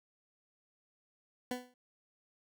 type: tone with exponential decay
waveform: 20% pulse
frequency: 249.2 Hz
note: B3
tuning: 16 cents sharp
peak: -27 dBFS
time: 1.51-1.74 s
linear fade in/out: 2 ms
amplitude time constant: 50 ms
effects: none